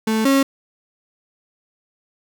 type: tone pair in turn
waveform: 35% pulse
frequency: 220 / 272.9 Hz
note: A3 / C#4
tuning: 0 / -27 cents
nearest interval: major third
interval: 373 cents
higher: second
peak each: -15 / -11 dBFS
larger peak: second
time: 0.07-0.25 / 0.25-0.43 s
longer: neither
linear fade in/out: 5 ms
effects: none